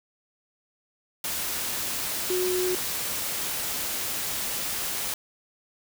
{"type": "tone in noise", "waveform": "sine", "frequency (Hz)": 365.4, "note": "F#4", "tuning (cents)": -22, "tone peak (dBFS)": -24, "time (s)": [2.3, 2.75], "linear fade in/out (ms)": 2, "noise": "white", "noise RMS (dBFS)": -30, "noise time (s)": [1.24, 5.14], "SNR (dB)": 3, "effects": []}